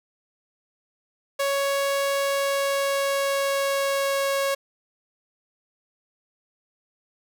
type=tone with pitch glide; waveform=sawtooth; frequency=556 to 551.2 Hz; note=C#5 to C#5; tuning=+5 to -10 cents; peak=-18 dBFS; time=1.39-4.55 s; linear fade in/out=10 ms; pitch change=-15 cents; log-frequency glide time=2.18-4.38 s; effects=none